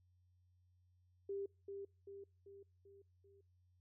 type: tone with echo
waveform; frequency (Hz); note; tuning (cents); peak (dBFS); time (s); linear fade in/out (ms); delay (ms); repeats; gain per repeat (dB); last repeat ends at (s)
sine; 396.7; G4; +21; -40; 1.29-1.46; 5; 390; 5; -5; 3.41
effects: noise-tail reverb RT60 0.3 s tail -26 dB re dry + added 90 Hz sine -70 dBFS peak until 3.8 s